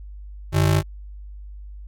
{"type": "ring-modulated tone", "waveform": "square", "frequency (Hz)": 120.8, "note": "B2", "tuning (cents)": -38, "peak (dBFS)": -13, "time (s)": [0.52, 0.83], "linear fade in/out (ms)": 50, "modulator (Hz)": 27.2, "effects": ["added 50 Hz sine -35 dBFS peak until 1.87 s", "AAC 64 kbps"]}